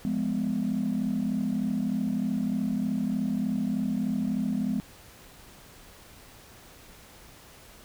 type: chord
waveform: sine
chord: F diminished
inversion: none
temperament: equal with one note detuned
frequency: 174.61 / 207.7 / 251 Hz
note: F3 / Ab3 / Cb4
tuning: 0 / 0 / +28 cents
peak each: -32 / -27 / -28 dBFS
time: 0.05-4.8 s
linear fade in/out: 0 ms
effects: tanh soft clip ceiling -20 dBFS + pink hiss -51 dBFS RMS until 7.84 s